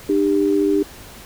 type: tone pair together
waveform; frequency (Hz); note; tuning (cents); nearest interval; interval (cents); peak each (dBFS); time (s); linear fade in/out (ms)
sine; 302.2 / 396.8; D4 / G4; +50 / +21; perfect fourth; 471; -17; 0.09-0.83; 5
effects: pink hiss -40 dBFS RMS until 1.25 s